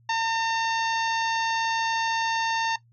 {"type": "harmonic tone", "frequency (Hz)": 907, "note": "A#5", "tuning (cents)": -48, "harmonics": [1, 2, 3, 4, 5, 6, 7], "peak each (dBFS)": [-24, -30, -34, -36, -38, -40, -41], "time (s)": [0.09, 2.76], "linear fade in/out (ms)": 5, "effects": ["noise-tail reverb RT60 0.1 s tail -17 dB re dry", "added 117 Hz sine -56 dBFS peak until 2.92 s"]}